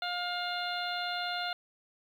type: harmonic tone with a mistuned harmonic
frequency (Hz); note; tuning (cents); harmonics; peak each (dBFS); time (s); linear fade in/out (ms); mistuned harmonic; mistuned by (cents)
709; F5; +26; 1 / 2 / 3 / 4 / 5 / 6; -36 / -37 / -44 / -42 / -40 / -41; 0.02-1.53; 2; 6; -48
effects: 10-bit